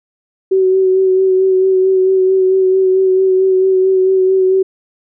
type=tone with vibrato; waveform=sine; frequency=377.4 Hz; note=F#4; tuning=34 cents sharp; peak=-8 dBFS; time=0.51-4.63 s; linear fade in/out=10 ms; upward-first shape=sine; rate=4.5 Hz; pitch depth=21 cents each way; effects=none